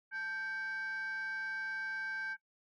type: tone with frequency modulation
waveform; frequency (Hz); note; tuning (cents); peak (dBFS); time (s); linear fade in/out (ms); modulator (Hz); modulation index
sine; 1568; G6; 0; -34; 0.11-2.37; 50; 692; 0.38
effects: noise-tail reverb RT60 0.1 s tail -18 dB re dry + tanh soft clip ceiling -35 dBFS